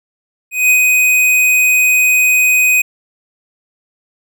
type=tone with ADSR envelope; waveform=square; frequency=2500 Hz; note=D#7; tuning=8 cents sharp; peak=-7 dBFS; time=0.51-2.82 s; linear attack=190 ms; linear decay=82 ms; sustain=-2 dB; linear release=8 ms; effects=none